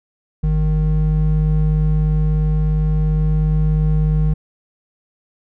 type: tone pair together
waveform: triangle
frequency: 51.71 / 154.7 Hz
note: G#1 / D#3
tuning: -7 / -10 cents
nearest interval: octave + perfect fifth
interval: 1897 cents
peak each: -14 dBFS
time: 0.43-4.34 s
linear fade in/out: 10 ms
effects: none